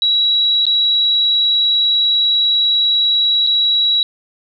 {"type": "tone with dropouts", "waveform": "sine", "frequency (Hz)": 3890, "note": "B7", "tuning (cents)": -27, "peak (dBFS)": -11, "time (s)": [0.02, 4.03], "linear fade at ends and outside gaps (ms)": 1, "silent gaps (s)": [[0.654, 0.666], [3.466, 3.471]], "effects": []}